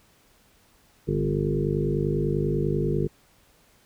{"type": "harmonic tone with a mistuned harmonic", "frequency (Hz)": 50.1, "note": "G1", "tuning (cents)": 38, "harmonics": [1, 2, 3, 4, 5, 7, 8, 9], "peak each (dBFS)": [-33, -35, -26, -33, -34, -29, -30, -32], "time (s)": [1.07, 3.08], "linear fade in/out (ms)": 20, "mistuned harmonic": 3, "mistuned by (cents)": -36, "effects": ["pink hiss -60 dBFS RMS until 3.85 s"]}